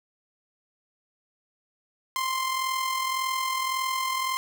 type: tone with amplitude modulation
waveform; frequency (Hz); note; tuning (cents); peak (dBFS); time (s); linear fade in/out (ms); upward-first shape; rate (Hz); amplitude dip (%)
sawtooth; 1046.5; C6; 0; -20; 2.16-4.37; 0; sine; 41.8; 45
effects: none